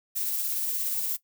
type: noise with tremolo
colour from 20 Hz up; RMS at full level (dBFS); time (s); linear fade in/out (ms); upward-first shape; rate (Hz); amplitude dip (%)
violet; -28; 0.15-1.17; 20; sine; 17; 25
effects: noise-tail reverb RT60 0.1 s tail -17 dB re dry